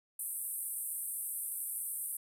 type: band-pass noise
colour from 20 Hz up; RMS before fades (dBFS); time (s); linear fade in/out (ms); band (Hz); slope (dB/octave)
pink; -39; 0.19-2.17; 5; 8500 to 14000; 96
effects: none

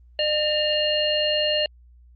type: harmonic tone with a mistuned harmonic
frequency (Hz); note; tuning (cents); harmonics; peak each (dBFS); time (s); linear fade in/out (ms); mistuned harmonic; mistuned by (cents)
605; D#5; -49; 1 / 3 / 5 / 7; -23 / -32 / -23 / -28; 0.19-1.66; 2; 5; -120
effects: added 60 Hz sine -48 dBFS peak until 2.15 s + Opus 32 kbps

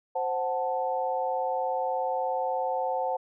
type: chord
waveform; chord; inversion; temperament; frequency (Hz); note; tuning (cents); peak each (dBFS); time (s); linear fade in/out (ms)
sine; F# diminished; second; equal; 523.3 / 740 / 880; C5 / F#5 / A5; 0 / 0 / 0; -30 / -30 / -31; 0.15-3.17; 10
effects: none

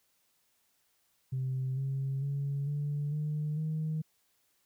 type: tone with pitch steps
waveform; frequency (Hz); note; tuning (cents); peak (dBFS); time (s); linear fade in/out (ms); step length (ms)
sine; 130.8 / 135.57 / 140.51 / 145.64 / 150.95 / 156.45; C3 / C#3 / C#3 / D3 / D3 / D#3; 0 / -38 / +24 / -14 / +48 / +10; -29; 1.32-4.02; 10; 450
effects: tanh soft clip ceiling -27 dBFS + white hiss -73 dBFS RMS until 4.65 s

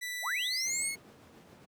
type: tone with pitch glide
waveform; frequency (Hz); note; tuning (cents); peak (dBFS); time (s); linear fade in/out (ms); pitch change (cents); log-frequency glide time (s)
sawtooth; 1975.5 to 2179; B6 to C#7; 0 to -30; -32; 0.01-0.96; 20; +170; 0.43-0.84
type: linear sweep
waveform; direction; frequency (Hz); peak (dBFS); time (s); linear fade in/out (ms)
sine; up; 514 to 9397; -31; 0.22-0.93; 50
type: noise with tremolo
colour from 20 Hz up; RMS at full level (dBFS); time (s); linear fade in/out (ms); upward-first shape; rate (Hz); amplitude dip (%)
brown; -45; 0.65-1.66; 20; triangle; 7.2; 35
effects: high-pass 200 Hz 12 dB/octave

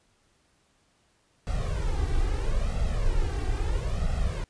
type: noise with flanger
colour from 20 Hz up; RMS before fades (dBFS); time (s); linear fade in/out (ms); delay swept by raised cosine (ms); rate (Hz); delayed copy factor
brown; -26; 1.47-4.44; 0; 1.5 to 2.6; 0.76; +0.8
effects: pink hiss -67 dBFS RMS until 4.49 s + resampled to 22050 Hz

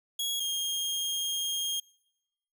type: tone pair in turn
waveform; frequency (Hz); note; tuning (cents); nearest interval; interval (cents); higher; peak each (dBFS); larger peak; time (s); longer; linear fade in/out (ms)
sawtooth; 3322 / 3235; G#7 / G#7; 0 / -46; unison; 46; first; -26 / -26; neither; 0.19-0.4 / 0.4-1.8; second; 5
effects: noise-tail reverb RT60 0.9 s tail -26 dB re dry

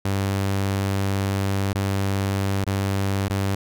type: tone with dropouts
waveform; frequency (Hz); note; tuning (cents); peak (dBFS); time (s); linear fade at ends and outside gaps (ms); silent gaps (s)
sawtooth; 98; G2; 0; -17; 0.05-3.55; 5; 1.731-1.75 / 2.644-2.666 / 3.283-3.299
effects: none

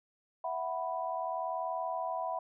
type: chord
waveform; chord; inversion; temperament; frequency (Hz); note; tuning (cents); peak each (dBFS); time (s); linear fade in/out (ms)
sine; E suspended second; none; equal; 659.3 / 740 / 987.8; E5 / F#5 / B5; 0 / 0 / 0; -37 / -37 / -37; 0.44-2.39; 5
effects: none

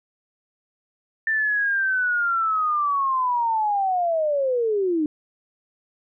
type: linear sweep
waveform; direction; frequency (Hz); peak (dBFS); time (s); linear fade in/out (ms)
sine; down; 1788 to 293.7; -19; 1.27-5.06; 2
effects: none

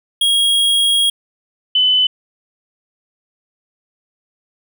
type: tone pair in turn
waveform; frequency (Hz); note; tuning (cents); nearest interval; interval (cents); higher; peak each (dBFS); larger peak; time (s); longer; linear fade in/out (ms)
square / sine; 3284 / 3014; G#7 / F#7; -20 / +31; minor second; 149; first; -12 / -10; second; 0.21-1.1 / 1.75-2.07; first; 5
effects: none

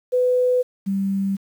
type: tone pair in turn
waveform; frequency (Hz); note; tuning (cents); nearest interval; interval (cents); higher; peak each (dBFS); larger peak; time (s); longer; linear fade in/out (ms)
sine; 500 / 195.47; B4 / G3; +21 / -5; octave + major third; 1626; first; -15 / -19; first; 0.12-0.63 / 0.86-1.37; neither; 20
effects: 8-bit

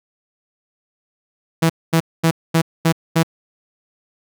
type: tone bursts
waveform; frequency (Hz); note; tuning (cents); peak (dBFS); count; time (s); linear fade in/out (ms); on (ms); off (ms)
sawtooth; 163.7; E3; -12; -8; 6; 1.62-3.232; 10; 77; 230
effects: none

